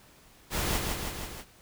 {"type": "noise with echo", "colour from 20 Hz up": "pink", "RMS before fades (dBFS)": -30, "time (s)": [0.5, 0.81], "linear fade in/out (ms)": 50, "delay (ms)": 160, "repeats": 4, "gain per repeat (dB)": -3, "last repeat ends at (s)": 1.45, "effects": ["pink hiss -57 dBFS RMS until 1.61 s"]}